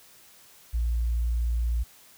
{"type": "tone", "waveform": "sine", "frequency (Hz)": 58.27, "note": "A#1", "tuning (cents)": 0, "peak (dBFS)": -22, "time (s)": [0.73, 1.84], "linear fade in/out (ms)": 20, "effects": ["tanh soft clip ceiling -19 dBFS", "white hiss -54 dBFS RMS until 2.17 s"]}